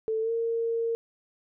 sine tone with pitch glide, 441.8 to 459.8 Hz, A4 to A#4, +7 to -24 cents, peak -25 dBFS, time 0.08-0.95 s, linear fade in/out 0 ms, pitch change +69 cents, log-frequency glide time 0.21-0.31 s, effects none

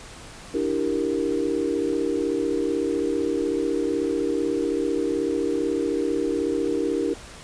sine chord, E half-diminished seventh, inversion third, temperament equal, 293.7 / 329.6 / 392 / 466.2 Hz, D4 / E4 / G4 / Bb4, 0 / 0 / 0 / 0 cents, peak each -27 dBFS, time 0.54-7.14 s, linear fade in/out 5 ms, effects pink hiss -42 dBFS RMS until 7.43 s + resampled to 22050 Hz

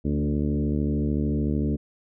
harmonic tone with a mistuned harmonic, 73.42 Hz, D2, in tune, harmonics 1 / 2 / 3 / 4 / 5 / 6 / 7 / 8, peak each -27 / -28 / -27 / -29 / -35 / -36 / -45 / -45 dBFS, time 0.04-1.77 s, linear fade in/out 20 ms, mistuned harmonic 3, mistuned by +21 cents, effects none

